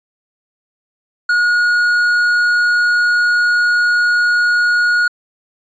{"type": "tone with tanh clipping", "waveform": "sine", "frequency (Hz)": 1445, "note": "F#6", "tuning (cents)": -41, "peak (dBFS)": -12, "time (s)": [1.29, 5.08], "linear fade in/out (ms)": 5, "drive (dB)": 7, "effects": ["resampled to 16000 Hz"]}